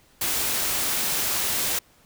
white noise, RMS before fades -25 dBFS, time 0.21-1.79 s, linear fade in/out 5 ms, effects pink hiss -58 dBFS RMS until 2.05 s

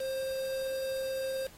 triangle tone with quantisation, 530 Hz, C5, 22 cents sharp, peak -30 dBFS, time 0-1.47 s, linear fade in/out 5 ms, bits 7, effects pink hiss -55 dBFS RMS until 1.57 s + AAC 48 kbps

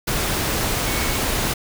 sine tone in noise, 2217 Hz, C#7, in tune, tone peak -31 dBFS, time 0.86-1.18 s, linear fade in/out 10 ms, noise pink, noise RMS -22 dBFS, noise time 0.07-1.54 s, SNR -12 dB, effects none

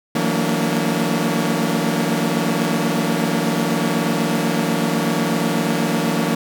sawtooth tone cluster, 161.4 / 182.1 / 225.8 / 233.9 / 287 Hz, E3 / F#3 / A3 / A#3 / D4, -36 / -27 / +45 / +6 / -40 cents, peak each -20 dBFS, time 0.15-6.35 s, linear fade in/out 5 ms, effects none

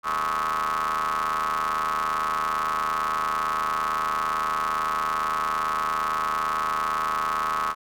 35% pulse ring-modulated tone, 77.7 Hz, D#2, 2 cents flat, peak -19 dBFS, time 0.03-7.75 s, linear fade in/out 50 ms, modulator 1190 Hz, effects none

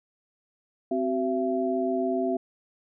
sine tone cluster, 260.4 / 377.8 / 673 Hz, C4 / F#4 / E5, -8 / +36 / +36 cents, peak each -28 dBFS, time 0.91-2.37 s, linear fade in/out 5 ms, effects none

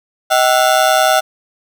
30% pulse ring-modulated tone, 698.5 Hz, F5, in tune, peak -4 dBFS, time 0.3-1.21 s, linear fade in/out 20 ms, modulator 65.1 Hz, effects none

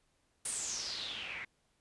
white noise with low-pass filter sweep, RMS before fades -40 dBFS, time 0.45-1.45 s, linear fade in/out 5 ms, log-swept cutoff 9700 to 2000 Hz, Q 6.5, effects pink hiss -75 dBFS RMS until 1.8 s + resampled to 24000 Hz

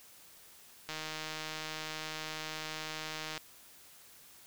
click train, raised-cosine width 0.2 ms, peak -22 dBFS, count 389, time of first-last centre 0.89-3.377 s, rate 156 Hz, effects white hiss -57 dBFS RMS until 4.46 s

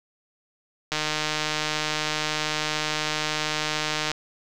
click train, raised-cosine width 0.2 ms, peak -8 dBFS, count 490, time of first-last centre 0.92-4.116 s, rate 153 Hz, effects none

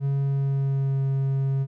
triangle tone with pitch glide, 138.59 to 135.82 Hz, C#3 to C#3, 0 to -35 cents, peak -19 dBFS, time 0-1.67 s, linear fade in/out 50 ms, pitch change -35 cents, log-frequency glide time 0.21-1.02 s, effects none

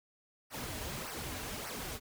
pink noise with flanger, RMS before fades -41 dBFS, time 0.5-2 s, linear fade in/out 50 ms, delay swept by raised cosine 0.27 to 5.87 ms, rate 1.7 Hz, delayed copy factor -0.75, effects none

